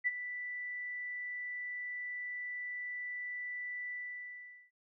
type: tone with ADSR envelope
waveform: sine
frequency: 1975.5 Hz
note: B6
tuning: in tune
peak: -26 dBFS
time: 0.04-4.71 s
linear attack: 30 ms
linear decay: 30 ms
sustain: -12 dB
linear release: 800 ms
effects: none